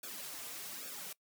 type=noise with flanger; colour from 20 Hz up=white; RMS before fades=-45 dBFS; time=0.03-1.13 s; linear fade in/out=5 ms; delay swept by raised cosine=0.98 to 5.48 ms; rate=1.2 Hz; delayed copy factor=-0.9; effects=noise-tail reverb RT60 0.1 s tail -22 dB re dry + high-pass 150 Hz 12 dB/octave